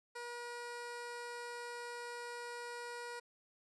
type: tone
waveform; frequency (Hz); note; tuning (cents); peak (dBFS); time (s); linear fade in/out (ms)
15% pulse; 479.7; A#4; +50; -37; 0.15-3.2; 10
effects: resampled to 24000 Hz